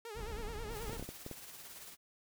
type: tone with vibrato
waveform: sawtooth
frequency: 440 Hz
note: A4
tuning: in tune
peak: -40 dBFS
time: 0.05-0.97 s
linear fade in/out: 2 ms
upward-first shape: sine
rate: 9.3 Hz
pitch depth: 120 cents each way
type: noise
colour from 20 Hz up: brown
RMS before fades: -44 dBFS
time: 0.14-1.06 s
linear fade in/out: 50 ms
type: noise with tremolo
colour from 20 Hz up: white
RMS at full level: -49 dBFS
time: 0.7-1.97 s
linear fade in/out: 50 ms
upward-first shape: triangle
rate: 18 Hz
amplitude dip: 45%
type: clicks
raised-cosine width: 2 ms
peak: -30 dBFS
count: 7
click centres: 0.896 / 0.932 / 0.996 / 1.026 / 1.09 / 1.264 / 1.313 s
effects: none